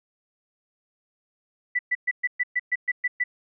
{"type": "tone bursts", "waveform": "sine", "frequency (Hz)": 1975.5, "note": "B6", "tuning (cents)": 0, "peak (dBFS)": -20, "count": 10, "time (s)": [1.75, 3.24], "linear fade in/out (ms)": 10, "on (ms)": 41, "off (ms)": 120, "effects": []}